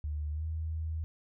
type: tone with pitch glide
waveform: sine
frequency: 74.8 to 79.71 Hz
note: D2 to D#2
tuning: +32 to +42 cents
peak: -32 dBFS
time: 0.04-1.04 s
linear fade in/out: 0 ms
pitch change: +110 cents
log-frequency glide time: 0.31-0.45 s
effects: none

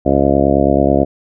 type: harmonic tone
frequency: 69.3 Hz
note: C#2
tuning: in tune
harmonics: 1 / 2 / 3 / 4 / 5 / 6 / 7 / 8 / 9 / 10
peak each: -20 / -21 / -19 / -16 / -18 / -21 / -22 / -19 / -17 / -20 dBFS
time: 0.05-1.05 s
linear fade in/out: 20 ms
effects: none

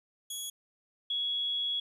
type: tone pair in turn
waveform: 15% pulse / sine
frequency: 3348 / 3348 Hz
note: G#7 / G#7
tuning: +13 / +13 cents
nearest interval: unison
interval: 0 cents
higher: neither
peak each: -29 / -29 dBFS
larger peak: neither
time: 0.3-0.5 / 1.1-1.8 s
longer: second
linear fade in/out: 5 ms
effects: resampled to 32000 Hz + 11-bit

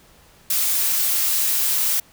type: noise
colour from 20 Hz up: blue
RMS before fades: -20 dBFS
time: 0.5-2 s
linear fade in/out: 5 ms
effects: pink hiss -52 dBFS RMS until 2.12 s

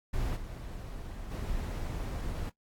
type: noise with level steps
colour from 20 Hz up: brown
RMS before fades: -32 / -41 / -35 dBFS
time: 0.13-2.5 s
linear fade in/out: 10 ms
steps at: 0.35 / 1.3 s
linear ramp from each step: 20 ms
effects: noise-tail reverb RT60 0.1 s tail -17 dB re dry + AAC 64 kbps

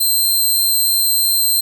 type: tone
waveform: 5% pulse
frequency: 4129 Hz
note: C8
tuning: 24 cents flat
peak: -6 dBFS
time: 0-1.61 s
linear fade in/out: 10 ms
effects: none

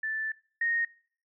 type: tone pair in turn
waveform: sine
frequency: 1760 / 1858.2 Hz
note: A6 / A#6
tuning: 0 / -6 cents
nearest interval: minor second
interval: 94 cents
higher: second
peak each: -29 / -25 dBFS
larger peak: second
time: 0.03-0.32 / 0.61-0.85 s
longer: first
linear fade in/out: 5 ms
effects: noise-tail reverb RT60 0.5 s tail -22 dB re dry

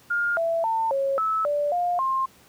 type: tone with pitch steps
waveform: sine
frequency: 1413 / 665 / 899 / 547 / 1303 / 584 / 707 / 1060 Hz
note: F6 / E5 / A5 / C#5 / E6 / D5 / F5 / C6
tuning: +20 / +15 / +37 / -23 / -20 / -10 / +21 / +22 cents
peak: -21 dBFS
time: 0.1-2.26 s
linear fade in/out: 10 ms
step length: 270 ms
effects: pink hiss -54 dBFS RMS until 2.48 s + high-pass 80 Hz 12 dB/octave

